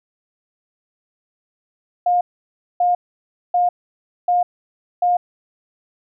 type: tone bursts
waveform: sine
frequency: 711 Hz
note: F5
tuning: 31 cents sharp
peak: -13 dBFS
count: 5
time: 2.06-5.17 s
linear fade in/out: 5 ms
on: 150 ms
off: 590 ms
effects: none